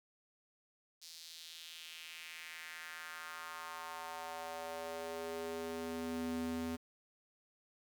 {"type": "tone with high-pass filter sweep", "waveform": "square", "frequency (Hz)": 82.41, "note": "E2", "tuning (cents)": 0, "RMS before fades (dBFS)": -44, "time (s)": [1.01, 6.77], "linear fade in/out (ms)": 20, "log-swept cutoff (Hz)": [4800, 190], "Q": 2.5, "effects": ["10-bit"]}